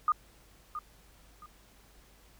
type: tone with echo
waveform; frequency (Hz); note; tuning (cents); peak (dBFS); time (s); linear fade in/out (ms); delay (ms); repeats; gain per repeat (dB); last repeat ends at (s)
sine; 1224; D#6; -29; -22; 0.08-0.12; 2; 670; 2; -12; 1.46
effects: added 50 Hz sine -61 dBFS peak until 2.39 s + pink hiss -61 dBFS RMS until 2.39 s